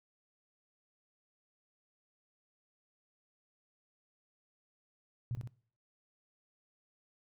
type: tone with echo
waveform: sine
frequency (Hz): 120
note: B2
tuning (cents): -49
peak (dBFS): -33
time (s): 5.31-5.35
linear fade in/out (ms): 0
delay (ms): 62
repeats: 2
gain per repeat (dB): -4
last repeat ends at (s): 5.474
effects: noise-tail reverb RT60 0.5 s tail -21 dB re dry